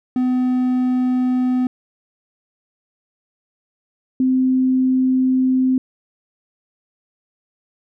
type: tone pair in turn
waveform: triangle / sine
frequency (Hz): 252.7 / 258.6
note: B3 / C4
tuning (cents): +40 / -20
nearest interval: unison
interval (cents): 40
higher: second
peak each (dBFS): -13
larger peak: neither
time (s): 0.16-1.67 / 4.2-5.78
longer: second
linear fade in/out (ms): 2
effects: none